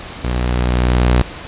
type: tone with level ramp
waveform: sawtooth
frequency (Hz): 61.2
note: B1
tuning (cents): -15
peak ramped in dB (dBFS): -13 to -5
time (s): 0.24-1.22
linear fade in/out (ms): 5
effects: pink hiss -31 dBFS RMS until 1.47 s + resampled to 8000 Hz